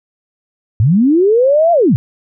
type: linear two-way sweep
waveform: sine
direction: up then down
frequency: 94.5 to 700 to 94.5 Hz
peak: -7 dBFS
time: 0.8-1.96 s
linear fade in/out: 0 ms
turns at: 1.72 s
effects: none